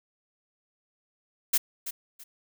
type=noise with echo; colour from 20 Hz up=blue; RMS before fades=-22 dBFS; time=1.53-1.58 s; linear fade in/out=10 ms; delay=330 ms; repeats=2; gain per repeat=-12 dB; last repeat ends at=2.24 s; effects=none